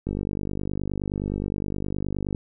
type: click train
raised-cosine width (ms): 3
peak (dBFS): -15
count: 114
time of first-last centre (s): 0.07-2.348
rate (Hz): 49.6
effects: none